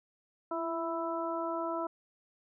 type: harmonic tone with a mistuned harmonic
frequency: 330 Hz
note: E4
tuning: 2 cents sharp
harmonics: 1 / 2 / 3 / 4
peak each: -37 / -36 / -38 / -39 dBFS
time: 0.51-1.87 s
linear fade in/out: 5 ms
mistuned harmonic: 1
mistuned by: +29 cents
effects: none